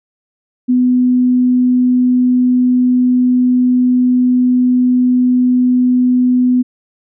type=tone; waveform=sine; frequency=250 Hz; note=B3; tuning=21 cents sharp; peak=-8 dBFS; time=0.68-6.63 s; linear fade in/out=20 ms; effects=none